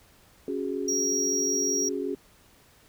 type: chord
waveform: sine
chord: C# suspended fourth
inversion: none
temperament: equal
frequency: 277.2 / 370 / 415.3 Hz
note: C#4 / F#4 / G#4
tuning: 0 / 0 / 0 cents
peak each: -32 dBFS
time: 0.48-2.15 s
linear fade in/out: 2 ms
type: tone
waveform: triangle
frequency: 5670 Hz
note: F8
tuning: 25 cents sharp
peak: -24 dBFS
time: 0.88-1.89 s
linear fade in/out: 5 ms
effects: pink hiss -58 dBFS RMS until 2.88 s